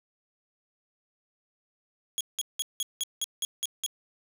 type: tone bursts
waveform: 20% pulse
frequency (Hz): 3322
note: G#7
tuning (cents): 0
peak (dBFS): -22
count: 9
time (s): 2.18-3.863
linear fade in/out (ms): 0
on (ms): 27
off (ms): 180
effects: none